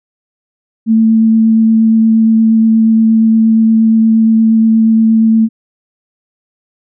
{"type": "tone with vibrato", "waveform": "sine", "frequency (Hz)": 223, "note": "A3", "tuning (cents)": 23, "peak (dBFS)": -5, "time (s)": [0.86, 5.49], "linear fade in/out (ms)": 50, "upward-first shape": "sine", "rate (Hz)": 8.5, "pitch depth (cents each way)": 10, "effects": []}